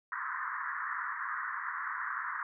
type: band-pass noise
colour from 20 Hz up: pink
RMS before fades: -37 dBFS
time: 0.12-2.43 s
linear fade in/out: 2 ms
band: 1000 to 1900 Hz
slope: 96 dB/octave
effects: none